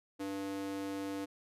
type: tone with high-pass filter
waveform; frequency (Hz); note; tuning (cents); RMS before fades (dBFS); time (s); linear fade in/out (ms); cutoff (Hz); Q
square; 98; G2; 0; -39; 0.19-1.26; 20; 340; 3.9
effects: resampled to 32000 Hz